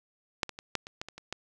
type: clicks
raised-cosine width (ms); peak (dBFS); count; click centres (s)
0.2; -9 / -21 / -24 / -11 / -25 / -18 / -24 / -27 / -17; 9; 0.432 / 0.493 / 0.589 / 0.753 / 0.869 / 1.015 / 1.086 / 1.18 / 1.326
effects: none